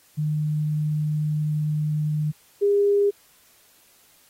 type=tone pair in turn; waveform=sine; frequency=151.7 / 405 Hz; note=D#3 / G#4; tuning=-44 / -43 cents; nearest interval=octave + perfect fourth; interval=1701 cents; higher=second; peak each=-21 / -16 dBFS; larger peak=second; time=0.17-2.32 / 2.61-3.11 s; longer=first; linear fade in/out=20 ms; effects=white hiss -57 dBFS RMS until 4.29 s + AAC 48 kbps